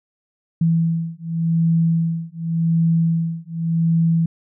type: beating tone pair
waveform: sine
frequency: 164.81 / 165.69 Hz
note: E3 / E3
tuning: 0 / +9 cents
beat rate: 0.88 Hz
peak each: -19 dBFS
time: 0.61-4.26 s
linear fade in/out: 5 ms
effects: none